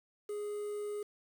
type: tone with quantisation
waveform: triangle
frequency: 415.3 Hz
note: G#4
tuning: in tune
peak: -34 dBFS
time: 0.29-1.03 s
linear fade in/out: 5 ms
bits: 9
effects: none